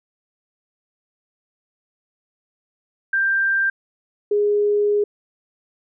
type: tone pair in turn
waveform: sine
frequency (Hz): 1580 / 413.4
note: G6 / G#4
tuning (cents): +13 / -8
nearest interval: octave + major seventh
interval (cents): 2321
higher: first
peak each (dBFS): -16 / -15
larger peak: second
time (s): 3.13-3.7 / 4.31-5.04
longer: second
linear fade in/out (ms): 5
effects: none